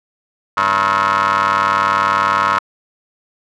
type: ring-modulated tone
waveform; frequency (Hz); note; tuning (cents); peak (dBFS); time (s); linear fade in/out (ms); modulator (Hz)
25% pulse; 100; G2; +35; -6; 0.57-2.59; 5; 1180
effects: low-pass 5000 Hz 12 dB/octave